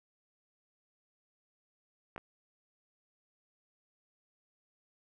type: clicks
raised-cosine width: 0.5 ms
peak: -27 dBFS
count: 2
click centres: 2.162 / 2.179 s
effects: none